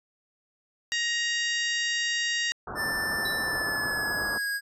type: harmonic tone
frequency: 940 Hz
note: A#5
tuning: 14 cents sharp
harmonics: 2 / 3 / 4 / 5 / 6 / 7 / 8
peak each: -28 / -32 / -34 / -36 / -38 / -39 / -40 dBFS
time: 0.92-2.52 s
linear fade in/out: 0 ms
type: low-pass noise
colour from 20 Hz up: white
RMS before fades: -36 dBFS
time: 2.67-4.38 s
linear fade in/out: 5 ms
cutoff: 1500 Hz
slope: 96 dB/octave
type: tone with pitch glide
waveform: square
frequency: 1771 to 1642.9 Hz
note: A6 to G#6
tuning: +11 to -19 cents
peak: -28 dBFS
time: 2.75-4.61 s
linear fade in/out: 50 ms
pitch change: -130 cents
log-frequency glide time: 3.41-4.49 s
type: tone with exponential decay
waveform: square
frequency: 3951 Hz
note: B7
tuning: in tune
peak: -31 dBFS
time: 3.25-3.67 s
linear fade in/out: 5 ms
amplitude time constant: 90 ms
effects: resampled to 32000 Hz